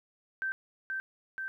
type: tone with echo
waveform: sine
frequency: 1556 Hz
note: G6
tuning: 13 cents flat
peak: -30 dBFS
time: 0.42-0.52 s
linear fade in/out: 0 ms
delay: 480 ms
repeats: 2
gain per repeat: -2 dB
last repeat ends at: 1.48 s
effects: 12-bit